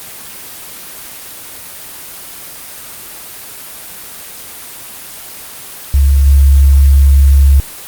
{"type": "tone with level steps", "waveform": "sine", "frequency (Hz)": 69.3, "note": "C#2", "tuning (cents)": 0, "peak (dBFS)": [-5, -3], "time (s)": [5.94, 7.6], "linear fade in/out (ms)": 0, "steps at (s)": 6.26, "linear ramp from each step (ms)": 5, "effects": ["white hiss -29 dBFS RMS until 7.87 s", "Opus 24 kbps"]}